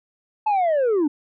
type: linear sweep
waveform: sine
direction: down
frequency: 876 to 277.2 Hz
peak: -14 dBFS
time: 0.46-1.08 s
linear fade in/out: 10 ms
effects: tanh soft clip ceiling -16 dBFS